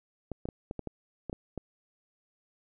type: clicks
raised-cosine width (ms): 2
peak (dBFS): -22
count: 9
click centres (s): 0.317 / 0.455 / 0.488 / 0.711 / 0.793 / 0.873 / 1.297 / 1.329 / 1.577
effects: none